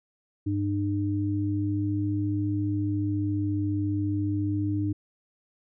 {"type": "tone pair together", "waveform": "sine", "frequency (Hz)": [100.91, 302.4], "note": ["G#2", "D#4"], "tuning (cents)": [-49, -49], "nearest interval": "octave + perfect fifth", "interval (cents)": 1900, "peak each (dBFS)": [-27, -27], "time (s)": [0.46, 4.93], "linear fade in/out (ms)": 10, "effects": []}